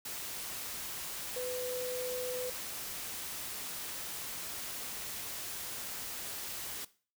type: tone in noise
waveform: sine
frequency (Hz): 501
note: B4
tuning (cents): +25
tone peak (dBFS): -35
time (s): 1.36-2.5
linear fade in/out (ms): 5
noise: white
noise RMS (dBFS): -41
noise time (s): 0.05-6.85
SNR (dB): +3
effects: noise-tail reverb RT60 0.4 s tail -18 dB re dry